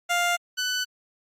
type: tone pair in turn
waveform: 15% pulse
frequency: 700 / 1496.6 Hz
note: F5 / F#6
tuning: +4 / +19 cents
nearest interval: octave + minor second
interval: 1315 cents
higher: second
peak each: -15 / -18 dBFS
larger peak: first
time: 0.09-0.37 / 0.57-0.85 s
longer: neither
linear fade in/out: 20 ms
effects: low-pass 12000 Hz 12 dB/octave + Opus 48 kbps